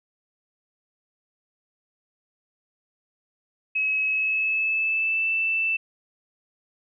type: tone with pitch glide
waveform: sine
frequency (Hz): 2565 to 2654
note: E7 to E7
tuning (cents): -48 to +11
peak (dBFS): -21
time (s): 3.75-5.77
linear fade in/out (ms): 10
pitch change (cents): +59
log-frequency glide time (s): 4.04-5.29
effects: none